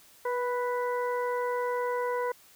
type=harmonic tone with a mistuned harmonic; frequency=493.9 Hz; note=B4; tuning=in tune; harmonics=1 / 2 / 3 / 4; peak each=-29 / -32 / -40 / -42 dBFS; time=0.25-2.32 s; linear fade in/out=5 ms; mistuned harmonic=1; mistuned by=-18 cents; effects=white hiss -57 dBFS RMS until 2.55 s